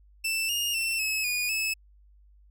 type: tone with pitch steps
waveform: sawtooth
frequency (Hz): 2661 / 2840 / 2690 / 2581 / 2454 / 2598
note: E7 / F7 / E7 / E7 / D#7 / E7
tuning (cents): +16 / +28 / +34 / -37 / -25 / -26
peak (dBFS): -23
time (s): 0.24-1.74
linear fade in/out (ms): 10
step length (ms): 250
effects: added 50 Hz sine -54 dBFS peak until 2.5 s